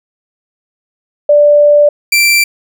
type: tone pair in turn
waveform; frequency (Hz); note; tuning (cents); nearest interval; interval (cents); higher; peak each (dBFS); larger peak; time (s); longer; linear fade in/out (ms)
sine / sawtooth; 587.3 / 2349; D5 / D7; 0 / 0; 2 octaves; 2400; second; -3; neither; 1.29-1.89 / 2.12-2.44; first; 5
effects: none